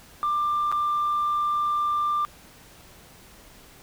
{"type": "tone with dropouts", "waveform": "sine", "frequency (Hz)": 1188, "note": "D6", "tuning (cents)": 20, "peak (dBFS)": -20, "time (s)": [0.23, 2.25], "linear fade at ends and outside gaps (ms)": 0, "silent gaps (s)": [0.716, 0.724], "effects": ["tanh soft clip ceiling -19 dBFS", "pink hiss -50 dBFS RMS until 3.82 s"]}